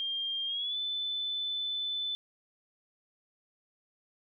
sine tone with pitch glide, 3201 to 3511 Hz, G7 to A7, +36 to -4 cents, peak -31 dBFS, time 0-2.15 s, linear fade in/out 0 ms, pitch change +160 cents, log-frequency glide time 0.46-0.78 s, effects none

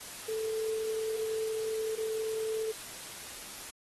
sine tone in noise, 440 Hz, A4, in tune, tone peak -31 dBFS, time 0.28-2.72 s, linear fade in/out 10 ms, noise white, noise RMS -44 dBFS, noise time 0-3.71 s, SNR +10 dB, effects AAC 32 kbps

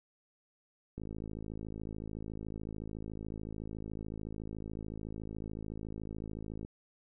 click train, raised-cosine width 3 ms, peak -29 dBFS, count 306, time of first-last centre 0.98-6.649 s, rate 53.8 Hz, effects none

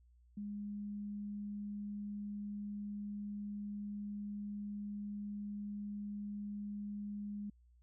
sine tone, 205.4 Hz, G#3, 19 cents flat, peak -40 dBFS, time 0.37-7.5 s, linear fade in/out 5 ms, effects added 60 Hz sine -63 dBFS peak until 7.82 s

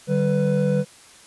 triangle tone cluster, 149.1 / 193.2 / 497.2 Hz, D3 / G3 / B4, +27 / -25 / +12 cents, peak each -20 dBFS, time 0.07-0.85 s, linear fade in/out 50 ms, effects white hiss -48 dBFS RMS until 1.26 s + resampled to 24000 Hz

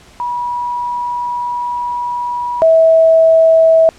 sine tone pair in turn, 970 / 649.6 Hz, B5 / E5, -31 / -26 cents, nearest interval perfect fifth, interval 695 cents, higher first, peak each -16 / -5 dBFS, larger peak second, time 0.2-2.62 / 2.62-3.89 s, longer first, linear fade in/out 0 ms, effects pink hiss -43 dBFS RMS until 3.98 s + low-pass 8000 Hz 12 dB/octave

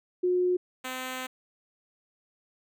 sine / 5% pulse tone pair in turn, 361.1 / 257.2 Hz, F#4 / C4, -42 / -30 cents, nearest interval tritone, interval 588 cents, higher first, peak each -22 dBFS, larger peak neither, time 0.23-0.57 / 0.84-1.27 s, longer second, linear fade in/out 10 ms, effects none

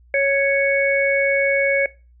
harmonic tone, 554.4 Hz, C#5, in tune, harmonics 1 / 3 / 4, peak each -18 / -24 / -19 dBFS, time 0.14-1.86 s, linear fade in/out 2 ms, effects noise-tail reverb RT60 0.3 s tail -20 dB re dry + added 60 Hz sine -48 dBFS peak until 2.2 s

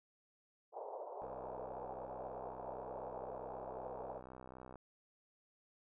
pink band-pass noise, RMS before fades -47 dBFS, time 0.72-4.22 s, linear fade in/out 50 ms, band 430 to 920 Hz, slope 48 dB/octave
click train, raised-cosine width 1 ms, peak -38 dBFS, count 227, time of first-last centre 1.22-4.757 s, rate 63.9 Hz
effects none

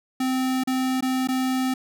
square tone with dropouts, 259.1 Hz, C4, 17 cents flat, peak -22 dBFS, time 0.2-1.74 s, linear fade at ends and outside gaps 5 ms, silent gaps 0.637-0.673 / 1.008-1.024 / 1.274-1.286 s, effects none

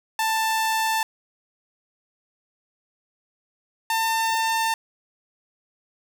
sawtooth tone pair in turn, 886 / 898.9 Hz, A5 / A5, +12 / +37 cents, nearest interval unison, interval 25 cents, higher second, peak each -17 dBFS, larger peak neither, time 0.19-1.03 / 3.9-4.74 s, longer neither, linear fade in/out 2 ms, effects none

